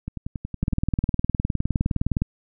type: two click trains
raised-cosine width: 5 ms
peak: -9 / -17 dBFS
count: 32 / 8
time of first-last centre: 0.63-2.22 / 0.08-0.728 s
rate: 19.5 / 10.8 Hz
effects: none